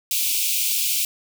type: high-pass noise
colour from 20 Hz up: white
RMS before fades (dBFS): -22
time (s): 0.11-1.05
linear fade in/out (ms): 2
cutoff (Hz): 2300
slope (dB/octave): 96
effects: none